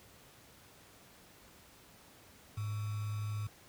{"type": "tone with sample-and-hold", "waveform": "sine", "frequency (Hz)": 105.2, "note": "G#2", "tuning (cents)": 23, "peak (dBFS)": -34, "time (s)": [2.57, 3.47], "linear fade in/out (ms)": 5, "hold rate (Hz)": 1225, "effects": ["pink hiss -59 dBFS RMS until 3.68 s", "high-pass 60 Hz 12 dB/octave"]}